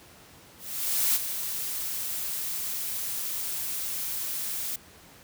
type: noise with ADSR envelope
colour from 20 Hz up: blue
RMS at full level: -23 dBFS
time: 0.58-4.76 s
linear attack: 570 ms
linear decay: 31 ms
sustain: -9 dB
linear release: 4 ms
effects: pink hiss -52 dBFS RMS until 5.23 s + high-pass 60 Hz 12 dB/octave